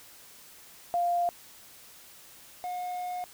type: tone pair in turn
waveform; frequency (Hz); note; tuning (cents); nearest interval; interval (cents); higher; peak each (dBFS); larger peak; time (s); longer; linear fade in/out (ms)
sine / triangle; 698.5 / 720.6; F5 / F#5; 0 / -46; minor second; 54; second; -24 / -30; first; 0.94-1.29 / 2.64-3.24; second; 0
effects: white hiss -52 dBFS RMS until 3.33 s